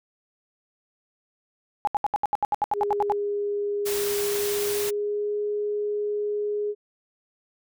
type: tone bursts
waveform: sine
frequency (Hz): 830.6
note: G#5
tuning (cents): 0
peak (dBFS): -19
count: 14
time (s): 1.85-3.121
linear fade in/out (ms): 0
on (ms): 23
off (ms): 73
type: tone with pitch glide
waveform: sine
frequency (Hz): 409.1 to 415.8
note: G#4 to G#4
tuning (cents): -26 to +2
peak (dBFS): -24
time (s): 2.73-6.75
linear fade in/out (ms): 50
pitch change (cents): +28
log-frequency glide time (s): 4.29-5.39
type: noise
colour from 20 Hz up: white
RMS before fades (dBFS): -31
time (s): 3.85-4.91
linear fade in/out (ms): 20
effects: none